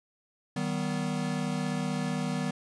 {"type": "chord", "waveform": "square", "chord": "Eb augmented", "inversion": "none", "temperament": "equal with one note detuned", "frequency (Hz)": [155.56, 191.74, 246.9], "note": ["Eb3", "G3", "B3"], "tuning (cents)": [0, -38, 0], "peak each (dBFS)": -34, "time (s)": [0.56, 2.51], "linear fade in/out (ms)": 5, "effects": ["resampled to 22050 Hz", "10-bit"]}